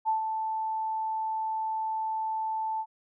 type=tone with ADSR envelope; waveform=sine; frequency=880 Hz; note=A5; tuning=in tune; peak=-22 dBFS; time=0.05-2.86 s; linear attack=36 ms; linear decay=120 ms; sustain=-6 dB; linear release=59 ms; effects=none